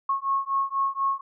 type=beating tone pair; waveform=sine; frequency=1091 / 1095.1 Hz; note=C#6 / C#6; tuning=-28 / -21 cents; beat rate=4.1 Hz; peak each=-26 dBFS; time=0.09-1.21 s; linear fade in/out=5 ms; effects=none